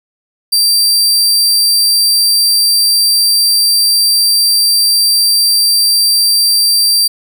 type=tone; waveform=sawtooth; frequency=4699 Hz; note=D8; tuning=in tune; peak=-5 dBFS; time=0.52-7.08 s; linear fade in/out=10 ms; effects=none